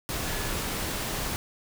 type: tone in noise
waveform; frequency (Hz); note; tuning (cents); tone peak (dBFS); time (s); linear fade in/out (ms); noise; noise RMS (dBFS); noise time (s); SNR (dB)
sine; 1710; A6; -50; -41; 0.26-0.5; 0; pink; -31; 0.09-1.36; -13
effects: none